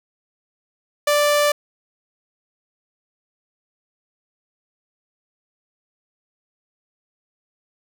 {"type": "tone", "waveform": "sawtooth", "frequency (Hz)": 587.3, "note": "D5", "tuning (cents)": 0, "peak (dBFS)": -11, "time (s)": [1.07, 1.52], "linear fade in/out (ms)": 5, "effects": []}